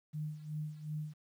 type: tone with tremolo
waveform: sine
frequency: 152.4 Hz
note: D#3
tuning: 36 cents flat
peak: -35 dBFS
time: 0.13-1.14 s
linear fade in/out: 20 ms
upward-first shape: sine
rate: 2.7 Hz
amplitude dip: 75%
effects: 11-bit